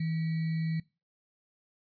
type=tone with sample-and-hold; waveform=sine; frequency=161.4 Hz; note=E3; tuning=36 cents flat; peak=-28 dBFS; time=0-0.8 s; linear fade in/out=5 ms; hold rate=2100 Hz; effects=noise-tail reverb RT60 0.3 s tail -23 dB re dry + resampled to 11025 Hz